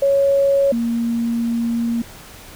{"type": "tone pair in turn", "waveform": "sine", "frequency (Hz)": [554.4, 233.1], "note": ["C#5", "A#3"], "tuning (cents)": [0, 0], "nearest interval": "octave + minor third", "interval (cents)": 1500, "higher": "first", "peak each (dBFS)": [-12, -17], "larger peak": "first", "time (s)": [[0.02, 0.72], [0.72, 2.02]], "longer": "second", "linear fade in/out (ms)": 5, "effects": ["pink hiss -40 dBFS RMS until 2.55 s"]}